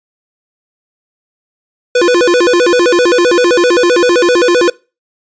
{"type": "tone with vibrato", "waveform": "square", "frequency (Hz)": 415.3, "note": "G#4", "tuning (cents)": 0, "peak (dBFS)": -7, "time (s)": [1.95, 4.7], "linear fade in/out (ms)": 5, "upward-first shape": "square", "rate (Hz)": 7.7, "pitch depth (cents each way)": 300, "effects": ["noise-tail reverb RT60 0.3 s tail -23 dB re dry", "resampled to 16000 Hz"]}